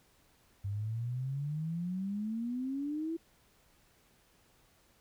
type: exponential sweep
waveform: sine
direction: up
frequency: 97.6 to 335.2 Hz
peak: -33 dBFS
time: 0.64-3.17 s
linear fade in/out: 10 ms
effects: pink hiss -67 dBFS RMS until 5 s